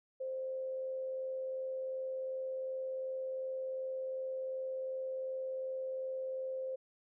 sine tone with amplitude modulation, 523.3 Hz, C5, in tune, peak -35 dBFS, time 0.2-6.76 s, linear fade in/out 10 ms, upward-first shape sine, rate 82.7 Hz, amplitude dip 25%, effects none

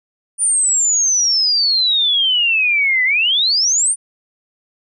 sine exponential two-way sweep, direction down then up, 9450 to 1978 to 9450 Hz, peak -12 dBFS, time 0.38-3.96 s, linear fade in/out 50 ms, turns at 3.04 s, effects none

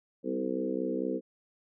harmonic tone with a mistuned harmonic, 64.5 Hz, C2, 24 cents flat, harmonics 3 / 4 / 5 / 6 / 7 / 8, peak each -39 / -35 / -35 / -38 / -35 / -38 dBFS, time 0.23-1.21 s, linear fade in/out 50 ms, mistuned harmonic 4, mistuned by -25 cents, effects none

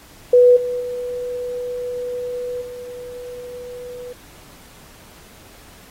sine tone with level steps, 492.5 Hz, B4, 5 cents flat, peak -7 / -20 / -23 / -30 dBFS, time 0.33-4.13 s, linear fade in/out 5 ms, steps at 0.56 / 0.8 / 2.61 s, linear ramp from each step 10 ms, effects pink hiss -46 dBFS RMS until 5.9 s + AAC 48 kbps

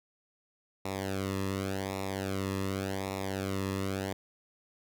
sawtooth tone with flanger, 96.7 Hz, G2, 23 cents flat, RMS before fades -34 dBFS, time 0.85-4.13 s, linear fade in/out 5 ms, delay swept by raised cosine 0.64 to 1.34 ms, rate 0.88 Hz, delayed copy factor -0.85, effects none

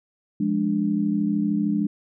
sine chord, D diminished, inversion first, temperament equal, 174.61 / 207.7 / 293.7 Hz, F3 / Ab3 / D4, 0 / 0 / 0 cents, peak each -28 / -22 / -25 dBFS, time 0.4-1.87 s, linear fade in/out 5 ms, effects none

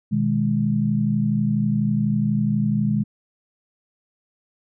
sine chord, G# minor, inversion first, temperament equal, 123.47 / 155.56 / 207.7 Hz, B2 / D#3 / G#3, 0 / 0 / 0 cents, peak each -24 / -24 / -20 dBFS, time 0.11-3.04 s, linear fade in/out 20 ms, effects none

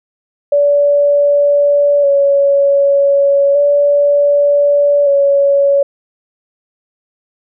sine tone with vibrato, 568 Hz, C#5, 42 cents sharp, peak -7 dBFS, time 0.52-5.83 s, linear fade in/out 5 ms, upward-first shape square, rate 0.33 Hz, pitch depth 22 cents each way, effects none

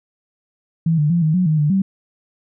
sine tone with pitch steps, 163.8 / 149 / 171.6 / 156.1 / 182.4 / 155.4 / 148.6 / 193.1 Hz, E3 / D3 / F3 / D#3 / F#3 / D#3 / D3 / G3, -11 / +25 / -30 / +6 / -24 / -2 / +21 / -26 cents, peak -13 dBFS, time 0.86-1.82 s, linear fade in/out 5 ms, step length 120 ms, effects none

